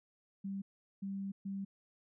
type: tone bursts at uneven times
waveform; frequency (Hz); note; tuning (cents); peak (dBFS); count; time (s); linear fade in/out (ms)
sine; 196; G3; 0; -37; 3; 0.44-0.62 / 1.02-1.32 / 1.45-1.65; 10
effects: none